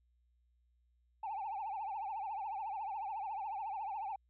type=tone with vibrato; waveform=sine; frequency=830.6 Hz; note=G#5; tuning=in tune; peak=-36 dBFS; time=1.23-4.16 s; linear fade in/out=5 ms; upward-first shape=triangle; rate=14 Hz; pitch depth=180 cents each way; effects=tanh soft clip ceiling -35 dBFS + added 60 Hz sine -70 dBFS peak until 4.29 s